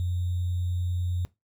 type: tone with sample-and-hold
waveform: sine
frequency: 89 Hz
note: F2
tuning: 33 cents sharp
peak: -25 dBFS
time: 0-1.25 s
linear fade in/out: 0 ms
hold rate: 3675 Hz
effects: noise-tail reverb RT60 0.2 s tail -19 dB re dry